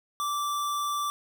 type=tone; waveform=square; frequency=1168 Hz; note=D6; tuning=10 cents flat; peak=-28 dBFS; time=0.2-1.1 s; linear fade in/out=0 ms; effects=none